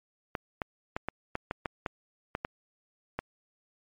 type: clicks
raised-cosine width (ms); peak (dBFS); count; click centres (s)
0.5; -16; 11; 0.352 / 0.618 / 0.965 / 1.086 / 1.354 / 1.511 / 1.658 / 1.862 / 2.351 / 2.449 / 3.19
effects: MP3 64 kbps